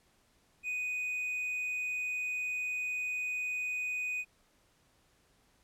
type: tone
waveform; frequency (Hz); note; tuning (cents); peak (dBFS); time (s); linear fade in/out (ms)
triangle; 2489; D#7; 0; -31; 0.63-4.25; 50
effects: pink hiss -69 dBFS RMS until 5.63 s + low-pass 12000 Hz 12 dB/octave